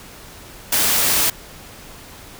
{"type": "noise", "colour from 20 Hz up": "white", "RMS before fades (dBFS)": -17, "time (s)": [0.72, 1.3], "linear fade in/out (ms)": 5, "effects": ["pink hiss -40 dBFS RMS until 2.39 s"]}